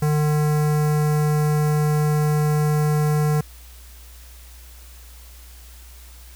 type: tone with notch filter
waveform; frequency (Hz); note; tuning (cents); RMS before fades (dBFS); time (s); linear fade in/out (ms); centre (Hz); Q
square; 150.6; D3; +44; -19; 0.02-3.41; 5; 3300; 0.65
effects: added 60 Hz sine -41 dBFS peak until 6.35 s + white hiss -48 dBFS RMS until 6.35 s